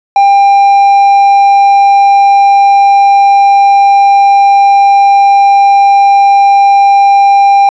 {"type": "tone with hard clipping", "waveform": "triangle", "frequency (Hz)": 797, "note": "G5", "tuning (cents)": 28, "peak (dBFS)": -3, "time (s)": [0.16, 7.69], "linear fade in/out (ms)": 2, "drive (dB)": 6, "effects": ["resampled to 16000 Hz"]}